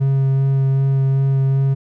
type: tone with vibrato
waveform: triangle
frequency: 135.5 Hz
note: C#3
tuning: 39 cents flat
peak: -11 dBFS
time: 0-1.75 s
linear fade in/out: 20 ms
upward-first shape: sine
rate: 2.6 Hz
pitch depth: 10 cents each way
effects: none